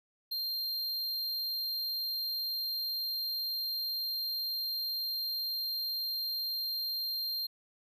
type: tone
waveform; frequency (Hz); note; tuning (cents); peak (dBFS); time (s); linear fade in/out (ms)
square; 4186; C8; 0; -33; 0.31-7.47; 10
effects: none